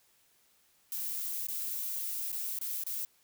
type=noise with dropouts; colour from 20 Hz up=violet; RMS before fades=-36 dBFS; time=0.92-3.05 s; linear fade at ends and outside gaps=1 ms; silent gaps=1.469-1.484 / 2.318-2.327 / 2.588-2.613 / 2.837-2.865 s; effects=white hiss -68 dBFS RMS until 3.23 s